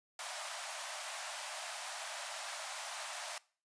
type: high-pass noise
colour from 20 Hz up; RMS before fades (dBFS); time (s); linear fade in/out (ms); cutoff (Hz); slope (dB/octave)
pink; -43; 0.19-3.38; 2; 590; 96
effects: noise-tail reverb RT60 0.4 s tail -21 dB re dry + resampled to 22050 Hz